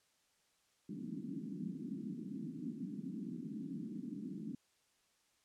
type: band-pass noise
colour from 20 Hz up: pink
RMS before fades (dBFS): -44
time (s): 0.89-4.55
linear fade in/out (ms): 5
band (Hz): 170 to 300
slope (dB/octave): 48
effects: white hiss -75 dBFS RMS until 5.44 s + low-pass 9000 Hz 12 dB/octave